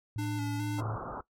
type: tone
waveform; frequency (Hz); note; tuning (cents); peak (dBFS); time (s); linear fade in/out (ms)
sine; 110; A2; 0; -33; 0.16-0.96; 0
type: tone with vibrato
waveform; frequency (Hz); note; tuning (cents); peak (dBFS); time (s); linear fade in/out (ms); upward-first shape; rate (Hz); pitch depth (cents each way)
square; 292.8; D4; -5; -34; 0.18-0.81; 10; square; 2.4; 28
type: low-pass noise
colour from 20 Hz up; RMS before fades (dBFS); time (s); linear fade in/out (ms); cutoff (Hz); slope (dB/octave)
white; -39; 0.78-1.21; 5; 1400; 96
effects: noise-tail reverb RT60 0.1 s tail -17 dB re dry + MP3 64 kbps